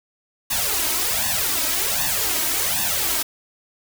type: noise with flanger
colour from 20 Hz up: white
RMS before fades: -22 dBFS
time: 0.5-3.23 s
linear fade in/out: 10 ms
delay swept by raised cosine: 1.1 to 3.2 ms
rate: 1.3 Hz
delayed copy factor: +0.95
effects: none